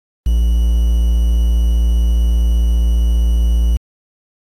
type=tone with quantisation; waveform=triangle; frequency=57.5 Hz; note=A#1; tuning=23 cents flat; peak=-8 dBFS; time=0.26-3.77 s; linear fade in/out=5 ms; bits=6; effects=AAC 48 kbps